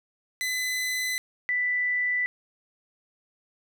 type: tone pair in turn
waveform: sawtooth / sine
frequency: 2013 / 1981.8 Hz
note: B6 / B6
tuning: +33 / +5 cents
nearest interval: unison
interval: 28 cents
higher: first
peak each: -23 dBFS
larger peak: neither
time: 0.41-1.18 / 1.49-2.26 s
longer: neither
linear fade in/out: 0 ms
effects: none